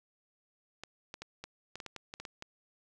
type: clicks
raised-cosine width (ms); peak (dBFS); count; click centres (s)
0.2; -25; 12; 0.836 / 1.141 / 1.22 / 1.44 / 1.756 / 1.802 / 1.863 / 1.963 / 2.139 / 2.2 / 2.252 / 2.424
effects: none

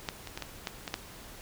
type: clicks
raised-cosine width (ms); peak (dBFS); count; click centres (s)
0.2; -14 / -23 / -19 / -18 / -15 / -18 / -13; 7; 0.088 / 0.273 / 0.375 / 0.423 / 0.672 / 0.878 / 0.941
effects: pink hiss -48 dBFS RMS until 1.41 s

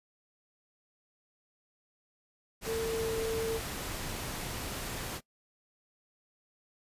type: tone in noise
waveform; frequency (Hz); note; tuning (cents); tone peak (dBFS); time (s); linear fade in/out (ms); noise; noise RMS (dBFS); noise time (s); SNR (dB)
sine; 449.8; A4; +38; -30; 2.65-3.61; 50; pink; -38; 2.61-5.21; +5
effects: noise-tail reverb RT60 0.1 s tail -21 dB re dry + resampled to 32000 Hz

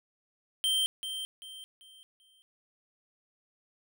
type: tone with echo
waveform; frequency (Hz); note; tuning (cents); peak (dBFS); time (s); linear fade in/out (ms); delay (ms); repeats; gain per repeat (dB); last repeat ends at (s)
square; 3136; G7; 0; -26; 0.64-0.86; 0; 390; 4; -9; 2.42
effects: none

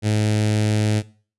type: tone with notch filter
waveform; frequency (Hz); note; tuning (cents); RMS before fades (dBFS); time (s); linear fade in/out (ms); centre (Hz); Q
sawtooth; 106.7; G#2; +47; -19; 0.02-1.03; 50; 1100; 1
effects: noise-tail reverb RT60 0.4 s tail -19 dB re dry + resampled to 24000 Hz

